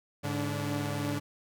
sawtooth tone cluster, 104.3 / 145.7 / 288.5 Hz, G#2 / D3 / D4, +8 / -13 / -31 cents, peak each -31 dBFS, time 0.23-1.2 s, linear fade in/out 20 ms, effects none

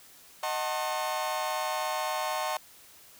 40% pulse chord, D# diminished seventh, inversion none, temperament just, 622.3 / 746.7 / 896 / 1075.3 Hz, D#5 / F#5 / A5 / C6, 0 / +16 / +31 / +47 cents, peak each -34 dBFS, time 0.43-2.57 s, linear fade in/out 2 ms, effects white hiss -54 dBFS RMS until 3.19 s

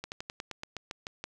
slowing click train, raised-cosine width 0.2 ms, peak -20 dBFS, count 11, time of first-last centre 0.04-1.24 s, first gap 79 ms, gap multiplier 1.09, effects none

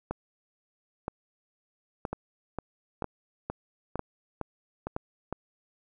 two click trains, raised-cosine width 1 ms, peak -17 / -18 dBFS, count 6 / 8, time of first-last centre 0.11-4.964 / 2.13-5.326 s, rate 1.03 / 2.19 Hz, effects none

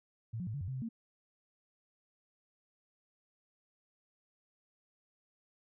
sine tone with pitch steps, 113.3 / 178.9 / 109 / 142.7 / 92.2 / 131.5 / 130 / 228.1 Hz, A#2 / F3 / A2 / D3 / F#2 / C3 / C3 / A#3, -49 / +42 / -16 / -49 / -6 / +9 / -11 / -37 cents, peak -36 dBFS, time 0.33-0.89 s, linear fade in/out 10 ms, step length 70 ms, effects none

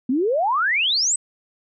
sine exponential sweep, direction up, 238.9 to 8380 Hz, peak -17 dBFS, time 0.09-1.16 s, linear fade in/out 5 ms, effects none

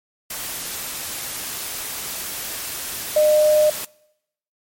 sine tone in noise, 608 Hz, D#5, 40 cents flat, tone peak -12 dBFS, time 3.16-3.7 s, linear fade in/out 5 ms, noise white, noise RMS -29 dBFS, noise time 0.3-3.85 s, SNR +14 dB, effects noise-tail reverb RT60 0.8 s tail -24 dB re dry + MP3 64 kbps

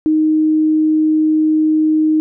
sine tone, 311.1 Hz, D#4, in tune, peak -10 dBFS, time 0.06-2.2 s, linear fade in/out 0 ms, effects none

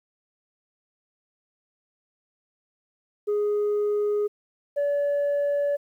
sine tone pair in turn, 415.3 / 573.6 Hz, G#4 / D5, 0 / -41 cents, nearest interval tritone, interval 559 cents, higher second, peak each -19 dBFS, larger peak neither, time 3.27-4.28 / 4.76-5.77 s, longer neither, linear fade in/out 20 ms, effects tanh soft clip ceiling -20 dBFS + 10-bit

